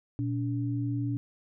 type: tone pair together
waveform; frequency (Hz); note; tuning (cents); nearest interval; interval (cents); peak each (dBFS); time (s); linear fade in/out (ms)
sine; 119.1 / 286.9; A#2 / D4; +38 / -40; octave + minor third; 1522; -29 / -32; 0.19-1.17; 0
effects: none